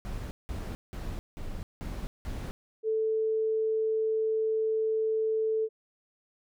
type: noise bursts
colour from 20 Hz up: brown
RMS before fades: -36 dBFS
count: 6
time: 0.05-2.51 s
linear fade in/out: 0 ms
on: 260 ms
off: 180 ms
type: tone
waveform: sine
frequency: 440 Hz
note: A4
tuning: in tune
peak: -25 dBFS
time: 2.83-5.69 s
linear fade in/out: 50 ms
effects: none